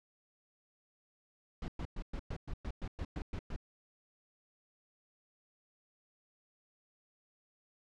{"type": "noise bursts", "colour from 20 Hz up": "brown", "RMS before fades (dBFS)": -39, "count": 12, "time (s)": [1.62, 3.562], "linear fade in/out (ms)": 2, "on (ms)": 61, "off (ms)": 110, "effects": ["low-pass 5000 Hz 12 dB/octave"]}